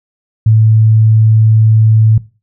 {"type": "tone", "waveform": "sine", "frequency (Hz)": 110, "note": "A2", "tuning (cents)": 0, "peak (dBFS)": -4, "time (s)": [0.46, 2.18], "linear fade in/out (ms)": 5, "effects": ["noise-tail reverb RT60 0.3 s tail -18 dB re dry"]}